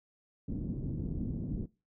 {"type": "low-pass noise", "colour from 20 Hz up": "white", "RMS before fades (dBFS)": -36, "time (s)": [0.48, 1.66], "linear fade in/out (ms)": 5, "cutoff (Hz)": 260, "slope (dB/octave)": 24, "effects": ["noise-tail reverb RT60 0.3 s tail -22 dB re dry"]}